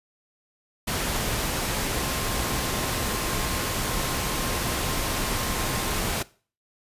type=tone in noise; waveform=sine; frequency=1059 Hz; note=C6; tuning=21 cents sharp; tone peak=-38 dBFS; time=1.95-6 s; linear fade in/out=10 ms; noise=pink; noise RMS=-27 dBFS; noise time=0.87-6.23 s; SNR=-14 dB; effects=noise-tail reverb RT60 0.4 s tail -20 dB re dry + resampled to 32000 Hz